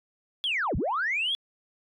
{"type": "linear two-way sweep", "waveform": "sine", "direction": "down then up", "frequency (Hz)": [3438, 33.61, 3438], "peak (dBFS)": -24, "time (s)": [0.44, 1.35], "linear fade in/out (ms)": 0, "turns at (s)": 0.76, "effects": ["tanh soft clip ceiling -20 dBFS"]}